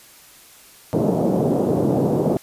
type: band-pass noise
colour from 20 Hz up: pink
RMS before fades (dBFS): -19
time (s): 0.93-2.37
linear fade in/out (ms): 0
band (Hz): 140 to 640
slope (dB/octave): 24
effects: white hiss -47 dBFS RMS until 2.42 s + resampled to 32000 Hz